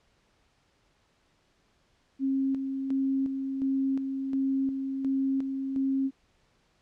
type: tone with tremolo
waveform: sine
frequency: 269.2 Hz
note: C4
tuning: 49 cents sharp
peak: -24 dBFS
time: 2.19-6.11 s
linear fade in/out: 50 ms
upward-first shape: square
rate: 1.4 Hz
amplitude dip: 45%
effects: pink hiss -68 dBFS RMS until 6.81 s + low-pass 6000 Hz 12 dB/octave